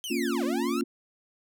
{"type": "linear two-way sweep", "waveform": "sawtooth", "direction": "down then up", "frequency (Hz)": [3168, 490, 1389], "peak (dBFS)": -30, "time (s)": [0.04, 0.81], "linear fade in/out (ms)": 0, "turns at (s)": 0.44}
{"type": "chord", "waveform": "sine", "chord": "Bb minor", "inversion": "none", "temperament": "equal", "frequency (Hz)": [233.1, 277.2, 349.2], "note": ["Bb3", "Db4", "F4"], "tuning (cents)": [0, 0, 0], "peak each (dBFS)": -30, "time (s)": [0.1, 0.84], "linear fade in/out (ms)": 10}
{"effects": []}